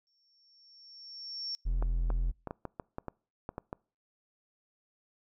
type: tone with exponential growth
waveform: sine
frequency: 5470 Hz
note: F8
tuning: 37 cents flat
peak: -33 dBFS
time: 0.07-1.55 s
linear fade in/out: 0 ms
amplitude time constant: 320 ms
type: tone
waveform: triangle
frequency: 42.12 Hz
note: E1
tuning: 38 cents sharp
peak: -25 dBFS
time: 1.65-2.32 s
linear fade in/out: 20 ms
type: clicks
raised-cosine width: 1 ms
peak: -23 dBFS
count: 11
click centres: 1.825 / 2.103 / 2.473 / 2.509 / 2.653 / 2.798 / 2.984 / 3.083 / 3.491 / 3.581 / 3.729 s
effects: noise-tail reverb RT60 0.4 s tail -26 dB re dry